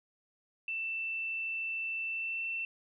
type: tone with pitch glide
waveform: sine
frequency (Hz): 2667 to 2687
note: E7 to E7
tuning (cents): +20 to +33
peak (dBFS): -33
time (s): 0.68-2.65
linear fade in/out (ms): 2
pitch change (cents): +13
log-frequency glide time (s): 2.08-2.46
effects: none